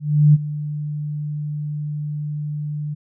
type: tone with ADSR envelope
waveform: sine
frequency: 149 Hz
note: D3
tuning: 25 cents sharp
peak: -7 dBFS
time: 0-2.95 s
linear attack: 340 ms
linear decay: 30 ms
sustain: -16 dB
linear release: 19 ms
effects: none